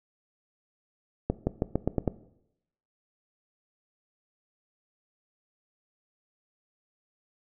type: accelerating click train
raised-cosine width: 2 ms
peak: -11 dBFS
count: 7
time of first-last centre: 1.3-2.077 s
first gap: 170 ms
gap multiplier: 0.89
effects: noise-tail reverb RT60 0.8 s tail -17 dB re dry